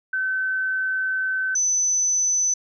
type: tone pair in turn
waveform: sine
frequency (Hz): 1529 / 6032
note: G6 / F#8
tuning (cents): -44 / +32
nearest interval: 2 octaves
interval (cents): 2376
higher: second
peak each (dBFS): -21 / -18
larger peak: second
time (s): 0.13-1.55 / 1.55-2.54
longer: first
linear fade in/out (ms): 5
effects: none